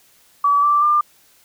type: tone with pitch steps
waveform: sine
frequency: 1146 / 1170.8 / 1196 Hz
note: D6 / D6 / D6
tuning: -43 / -6 / +31 cents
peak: -12 dBFS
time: 0.44-1.01 s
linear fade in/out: 5 ms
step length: 190 ms
effects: white hiss -54 dBFS RMS until 1.44 s